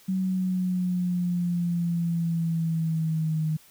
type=exponential sweep; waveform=sine; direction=down; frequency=189 to 155.56 Hz; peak=-23 dBFS; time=0.08-3.57 s; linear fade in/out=10 ms; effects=white hiss -55 dBFS RMS until 3.7 s